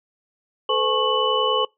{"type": "tone cluster", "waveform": "sine", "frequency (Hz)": [437.9, 508, 855, 1094, 2981], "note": ["A4", "B4", "A5", "C#6", "F#7"], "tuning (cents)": [-8, 49, -50, -23, 12], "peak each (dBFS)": [-24, -24, -30, -23, -24], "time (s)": [0.69, 1.65], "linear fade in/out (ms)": 5, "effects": ["noise-tail reverb RT60 0.2 s tail -24 dB re dry"]}